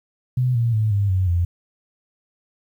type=tone with pitch steps; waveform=sine; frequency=126.2 / 117.07 / 108.6 / 100.75 / 93.46 / 86.7 Hz; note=B2 / A#2 / A2 / G2 / F#2 / F2; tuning=+38 / +8 / -22 / +48 / +18 / -12 cents; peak=-16 dBFS; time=0.37-1.45 s; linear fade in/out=5 ms; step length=180 ms; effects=9-bit